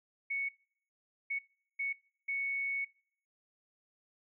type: tone bursts at uneven times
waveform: sine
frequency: 2217 Hz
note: C#7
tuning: in tune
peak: -32 dBFS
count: 4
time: 0.3-0.49 / 1.3-1.39 / 1.79-1.93 / 2.28-2.85 s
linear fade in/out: 10 ms
effects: noise-tail reverb RT60 0.6 s tail -25 dB re dry